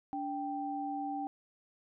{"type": "tone pair together", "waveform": "sine", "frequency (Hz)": [288.8, 784], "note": ["D4", "G5"], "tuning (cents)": [-29, 0], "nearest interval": "octave + perfect fourth", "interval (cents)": 1729, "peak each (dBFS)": [-38, -36], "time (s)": [0.13, 1.27], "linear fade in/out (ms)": 0, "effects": []}